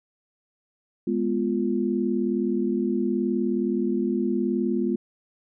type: chord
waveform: sine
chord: F diminished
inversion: first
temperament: equal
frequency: 207.7 / 246.9 / 349.2 Hz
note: Ab3 / Cb4 / F4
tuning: 0 / 0 / 0 cents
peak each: -26 dBFS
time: 1.07-4.96 s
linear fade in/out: 5 ms
effects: none